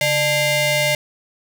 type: ring-modulated tone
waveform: sawtooth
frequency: 741 Hz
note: F#5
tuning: 2 cents sharp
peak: -9 dBFS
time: 0.01-0.95 s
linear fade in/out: 2 ms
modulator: 1340 Hz
effects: none